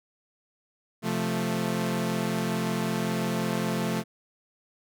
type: chord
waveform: sawtooth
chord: F major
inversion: second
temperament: equal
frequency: 130.81 / 174.61 / 220 Hz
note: C3 / F3 / A3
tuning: 0 / 0 / 0 cents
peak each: -30 / -26 / -25 dBFS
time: 1.02-4.04 s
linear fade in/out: 50 ms
effects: none